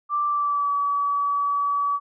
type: tone with pitch glide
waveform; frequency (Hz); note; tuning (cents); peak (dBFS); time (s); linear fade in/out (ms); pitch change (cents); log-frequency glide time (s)
sine; 1174.7 to 1142.6; D6 to D6; 0 to -48; -20; 0.09-2; 50; -48; 0.27-0.72
effects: none